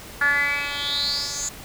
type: tone with band-pass filter sweep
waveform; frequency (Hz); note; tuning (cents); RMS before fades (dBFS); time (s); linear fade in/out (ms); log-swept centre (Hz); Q
10% pulse; 286; D4; -46; -24; 0.21-1.49; 5; 1600 to 7000; 8.4
effects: pink hiss -40 dBFS RMS until 1.64 s